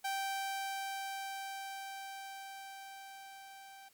sawtooth tone with level ramp, 781 Hz, G5, 7 cents flat, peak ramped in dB -30 to -48 dBFS, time 0.04-3.89 s, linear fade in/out 10 ms, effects white hiss -67 dBFS RMS until 3.93 s + MP3 96 kbps

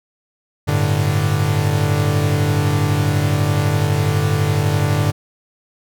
45% pulse chord, G suspended second, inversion none, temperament equal, 98 / 110 / 146.83 Hz, G2 / A2 / D3, 0 / 0 / 0 cents, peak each -19 / -21 / -18 dBFS, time 0.67-5.12 s, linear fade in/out 20 ms, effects none

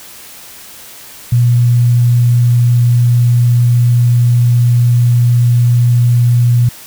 sine tone, 120.7 Hz, B2, 39 cents flat, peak -6 dBFS, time 1.32-6.69 s, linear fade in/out 5 ms, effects white hiss -34 dBFS RMS until 6.86 s

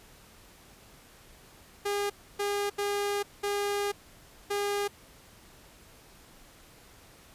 sawtooth tone bursts at uneven times, 406.3 Hz, G#4, 38 cents flat, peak -24 dBFS, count 5, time 1.85-2.1 / 2.39-2.7 / 2.78-3.23 / 3.43-3.92 / 4.5-4.88 s, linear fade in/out 10 ms, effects pink hiss -55 dBFS RMS until 7.34 s + resampled to 32000 Hz

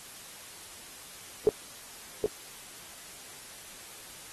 sine tone with echo, 426.5 Hz, G#4, 46 cents sharp, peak -17 dBFS, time 1.47-1.49 s, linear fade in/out 0 ms, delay 770 ms, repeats 1, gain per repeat -5 dB, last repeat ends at 2.26 s, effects white hiss -47 dBFS RMS until 4.32 s + AAC 32 kbps

